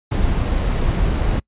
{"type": "noise", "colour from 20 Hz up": "brown", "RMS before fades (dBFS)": -18, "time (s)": [0.11, 1.4], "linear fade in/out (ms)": 10, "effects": ["noise-tail reverb RT60 0.1 s tail -26 dB re dry", "resampled to 8000 Hz"]}